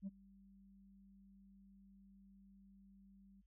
sine tone with ADSR envelope, 195.3 Hz, G3, 6 cents flat, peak -38 dBFS, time 0.02-3.42 s, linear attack 50 ms, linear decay 26 ms, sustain -24 dB, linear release 19 ms, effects tanh soft clip ceiling -40 dBFS + added 50 Hz sine -70 dBFS peak until 3.46 s

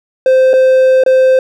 triangle tone with dropouts, 520 Hz, C5, 11 cents flat, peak -3 dBFS, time 0.26-1.39 s, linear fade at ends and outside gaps 2 ms, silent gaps 0.533-0.537 / 1.037-1.062 s, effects none

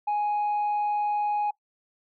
sine tone, 832 Hz, G#5, 3 cents sharp, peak -21 dBFS, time 0.07-1.51 s, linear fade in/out 10 ms, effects noise-tail reverb RT60 0.1 s tail -21 dB re dry + tanh soft clip ceiling -22 dBFS

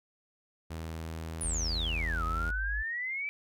sawtooth tone with pitch glide, 81 to 81.75 Hz, E2 to E2, -30 to -14 cents, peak -33 dBFS, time 0.7-2.51 s, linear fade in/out 10 ms, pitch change +16 cents, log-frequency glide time 1.78-2.02 s
sine exponential two-way sweep, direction down then up, 10070 to 1242 to 2337 Hz, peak -32 dBFS, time 1.41-3.29 s, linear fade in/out 0 ms, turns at 2.24 s
sine tone, 51.91 Hz, G#1, in tune, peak -32 dBFS, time 1.43-2.83 s, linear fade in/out 20 ms
effects none

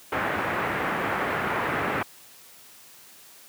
white low-pass noise, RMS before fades -27 dBFS, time 0.12-2.03 s, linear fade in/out 5 ms, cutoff 1900 Hz, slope 24 dB/octave, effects white hiss -50 dBFS RMS until 3.48 s + high-pass 100 Hz 12 dB/octave

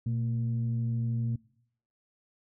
sine tone pair together, 118.8 / 228.2 Hz, A#2 / A#3, +33 / -37 cents, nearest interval major seventh, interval 1130 cents, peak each -27 / -34 dBFS, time 0.06-1.36 s, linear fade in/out 5 ms, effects noise-tail reverb RT60 0.7 s tail -23 dB re dry + tanh soft clip ceiling -21 dBFS

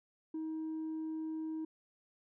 triangle tone with tanh clipping, 316.8 Hz, D#4, 31 cents sharp, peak -37 dBFS, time 0.34-1.65 s, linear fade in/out 5 ms, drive 6 dB, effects none

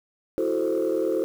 sine chord, F# half-diminished seventh, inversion third, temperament equal, 329.6 / 370 / 440 / 523.3 Hz, E4 / F#4 / A4 / C5, 0 / 0 / 0 / 0 cents, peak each -26 dBFS, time 0.38-1.24 s, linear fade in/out 0 ms, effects tanh soft clip ceiling -16 dBFS + 8-bit

